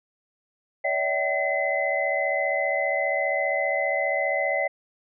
sine tone cluster, 570 / 645 / 766 / 2036 Hz, C#5 / E5 / G5 / C7, +48 / -38 / -40 / -48 cents, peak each -27 / -28 / -30 / -26 dBFS, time 0.84-4.68 s, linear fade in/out 10 ms, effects none

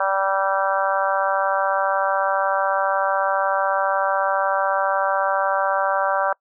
harmonic tone, 194 Hz, G3, 18 cents flat, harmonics 3 / 4 / 5 / 6 / 7 / 8, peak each -23 / -24 / -25 / -26 / -26 / -27 dBFS, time 0-6.33 s, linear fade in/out 5 ms, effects noise-tail reverb RT60 0.1 s tail -26 dB re dry

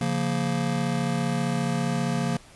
square chord, Bb minor, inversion first, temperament just, 139.85 / 174.81 / 233.1 Hz, Db3 / F3 / Bb3, +16 / +2 / 0 cents, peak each -29 dBFS, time 0.01-2.37 s, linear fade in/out 2 ms, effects pink hiss -51 dBFS RMS until 2.55 s + resampled to 24000 Hz

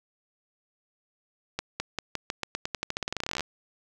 accelerating click train, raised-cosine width 0.2 ms, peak -12 dBFS, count 27, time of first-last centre 1.59-3.407 s, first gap 210 ms, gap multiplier 0.89, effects none

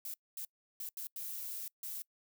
violet noise bursts at uneven times, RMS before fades -42 dBFS, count 6, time 0.05-0.14 / 0.37-0.45 / 0.8-0.89 / 0.97-1.07 / 1.16-1.68 / 1.83-2.02 s, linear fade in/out 2 ms, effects noise-tail reverb RT60 0.1 s tail -25 dB re dry

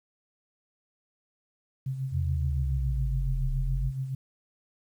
sine tone with tremolo, 132.7 Hz, C3, 25 cents sharp, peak -27 dBFS, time 1.86-4.15 s, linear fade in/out 5 ms, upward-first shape sine, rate 7.1 Hz, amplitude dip 55%
sine linear two-way sweep, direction down then up, 89.2 to 36 to 51.9 Hz, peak -26 dBFS, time 2.11-3.92 s, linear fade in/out 50 ms, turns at 3.51 s
effects 10-bit

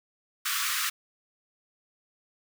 pink high-pass noise, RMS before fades -29 dBFS, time 0.45-0.9 s, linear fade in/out 10 ms, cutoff 1100 Hz, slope 96 dB/octave, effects none

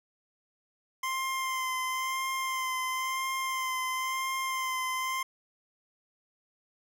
25% pulse tone with vibrato, 1045 Hz, C6, 2 cents flat, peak -26 dBFS, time 1.03-5.23 s, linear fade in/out 5 ms, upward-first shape sine, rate 0.98 Hz, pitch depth 22 cents each way, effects none

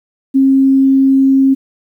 sine tone, 268.9 Hz, C4, 47 cents sharp, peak -6 dBFS, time 0.34-1.55 s, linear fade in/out 20 ms, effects 8-bit

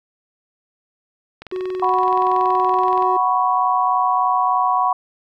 click train, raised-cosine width 0.3 ms, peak -19 dBFS, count 35, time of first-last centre 1.42-3.024 s, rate 21.2 Hz
triangle tone, 370 Hz, F#4, in tune, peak -20 dBFS, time 1.52-3.17 s, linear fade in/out 5 ms
sine chord, F# suspended fourth, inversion none, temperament just, 740 / 986.7 / 1110 Hz, F#5 / B5 / C#6, 0 / -2 / +2 cents, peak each -19 dBFS, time 1.82-4.93 s, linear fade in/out 5 ms
effects none

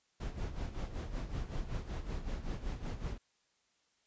brown noise with tremolo, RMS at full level -36 dBFS, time 0.2-3.18 s, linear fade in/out 5 ms, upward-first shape sine, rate 5.3 Hz, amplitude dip 70%, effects white hiss -75 dBFS RMS until 4.06 s + resampled to 16000 Hz

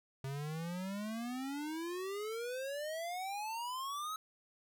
square exponential sweep, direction up, 132.8 to 1297 Hz, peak -39 dBFS, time 0.24-4.16 s, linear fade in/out 2 ms, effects none

